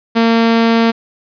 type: tone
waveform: sawtooth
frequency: 228.8 Hz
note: A#3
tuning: 32 cents flat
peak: -5 dBFS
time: 0.15-0.92 s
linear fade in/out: 20 ms
effects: resampled to 11025 Hz + 7-bit